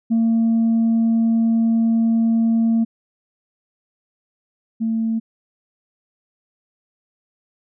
sine tone pair in turn, 227.5 / 224.8 Hz, A#3 / A3, -42 / +37 cents, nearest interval unison, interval 21 cents, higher first, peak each -12 / -17 dBFS, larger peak first, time 0.1-2.85 / 4.8-5.2 s, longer first, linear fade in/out 20 ms, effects tanh soft clip ceiling -12 dBFS

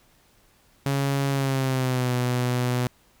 sawtooth tone with pitch glide, 138.59 to 124.18 Hz, C#3 to B2, 0 to +10 cents, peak -18 dBFS, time 0.86-2.87 s, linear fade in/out 0 ms, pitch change -190 cents, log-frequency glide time 1.3-2.13 s, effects pink hiss -60 dBFS RMS until 3.2 s

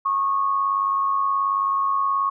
sine tone pair together, 1100 / 1198.7 Hz, C#6 / D6, -14 / +35 cents, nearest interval minor second, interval 149 cents, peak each -19 / -29 dBFS, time 0.05-2.3 s, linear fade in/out 10 ms, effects none

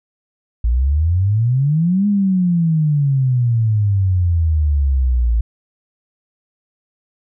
sine exponential two-way sweep, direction up then down, 55.6 to 207.7 to 55.6 Hz, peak -12 dBFS, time 0.64-5.41 s, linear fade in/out 5 ms, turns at 2.07 s, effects none

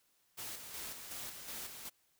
white noise with tremolo, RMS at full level -44 dBFS, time 0.37-1.9 s, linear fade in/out 20 ms, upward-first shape square, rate 2.7 Hz, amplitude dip 45%, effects white hiss -74 dBFS RMS until 2.19 s

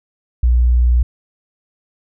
sine tone, 60.5 Hz, B1, 35 cents flat, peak -9 dBFS, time 0.43-1.03 s, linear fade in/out 5 ms, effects none

